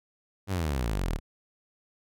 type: exponential sweep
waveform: sawtooth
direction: down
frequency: 102.8 to 35 Hz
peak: -23 dBFS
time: 0.47-1.2 s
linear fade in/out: 50 ms
effects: none